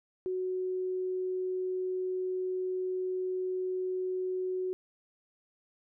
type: tone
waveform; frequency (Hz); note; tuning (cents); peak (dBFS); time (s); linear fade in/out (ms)
sine; 370; F#4; 0; -30; 0.26-4.73; 0
effects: none